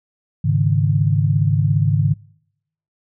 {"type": "chord", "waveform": "sine", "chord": "Ab suspended fourth", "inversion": "none", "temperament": "just", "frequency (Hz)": [103.83, 138.43, 155.74], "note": ["Ab2", "Db3", "Eb3"], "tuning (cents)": [0, -2, 2], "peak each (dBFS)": -18, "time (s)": [0.44, 2.14], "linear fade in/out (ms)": 10, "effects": ["noise-tail reverb RT60 0.8 s tail -26 dB re dry"]}